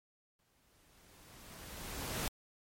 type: noise with exponential growth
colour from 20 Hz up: pink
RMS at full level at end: -36 dBFS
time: 0.39-2.28 s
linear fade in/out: 1 ms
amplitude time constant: 410 ms
effects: MP3 64 kbps